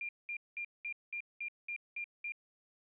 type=tone bursts; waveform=sine; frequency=2396 Hz; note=D7; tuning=34 cents sharp; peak=-37 dBFS; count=9; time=0.01-2.321 s; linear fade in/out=2 ms; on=79 ms; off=200 ms; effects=none